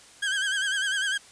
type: tone with vibrato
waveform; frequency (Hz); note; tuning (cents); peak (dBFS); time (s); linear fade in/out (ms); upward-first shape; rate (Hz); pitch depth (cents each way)
30% pulse; 1586; G6; +20; -22; 0.22-1.18; 10; sine; 10; 81
effects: white hiss -51 dBFS RMS until 1.31 s + resampled to 22050 Hz